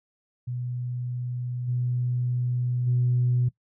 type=tone with level steps; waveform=sine; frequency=123.47 Hz; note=B2; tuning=in tune; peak=-28 / -23 / -19 dBFS; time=0.47-3.49 s; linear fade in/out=10 ms; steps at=1.67 / 2.86 s; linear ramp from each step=20 ms; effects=noise-tail reverb RT60 0.1 s tail -19 dB re dry + tanh soft clip ceiling -15 dBFS